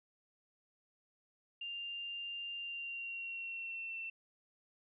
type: tone with pitch glide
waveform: sine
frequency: 2794 to 2688 Hz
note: F7 to E7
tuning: 0 to +33 cents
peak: -40 dBFS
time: 1.61-4.1 s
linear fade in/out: 5 ms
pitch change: -67 cents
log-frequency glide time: 2.57-3.99 s
effects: none